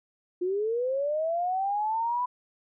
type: linear sweep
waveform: sine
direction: up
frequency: 349.2 to 1000 Hz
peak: -25 dBFS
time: 0.41-2.26 s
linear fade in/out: 10 ms
effects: none